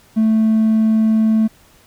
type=tone; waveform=triangle; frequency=220 Hz; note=A3; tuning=in tune; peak=-8 dBFS; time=0.16-1.48 s; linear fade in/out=20 ms; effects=tanh soft clip ceiling -6 dBFS + pink hiss -50 dBFS RMS until 1.86 s